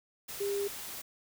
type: tone in noise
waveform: sine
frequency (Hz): 402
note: G4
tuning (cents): +44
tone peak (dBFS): -30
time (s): 0.4-0.68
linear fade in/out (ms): 10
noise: white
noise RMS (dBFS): -42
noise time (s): 0.28-1.02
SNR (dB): +9
effects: none